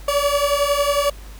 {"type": "beating tone pair", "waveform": "30% pulse", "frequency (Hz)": [567, 578], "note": ["C#5", "D5"], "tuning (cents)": [39, -28], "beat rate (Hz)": 11, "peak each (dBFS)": -17, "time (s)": [0.08, 1.1], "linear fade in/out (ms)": 5, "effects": ["added 50 Hz sine -35 dBFS peak until 1.39 s", "pink hiss -45 dBFS RMS until 1.39 s"]}